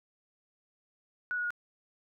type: tone with pitch steps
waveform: sine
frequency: 1469 / 1454.6 / 1440.4 Hz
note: F#6 / F#6 / F#6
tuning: -13 / -30 / -47 cents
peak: -30 dBFS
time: 1.31-1.505 s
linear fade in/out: 0 ms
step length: 65 ms
effects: none